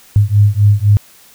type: beating tone pair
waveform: sine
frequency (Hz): 101.2 / 105.1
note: G#2 / G#2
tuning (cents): -44 / +21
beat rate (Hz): 3.9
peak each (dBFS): -10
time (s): 0.16-0.97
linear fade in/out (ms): 0
effects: white hiss -44 dBFS RMS until 1.34 s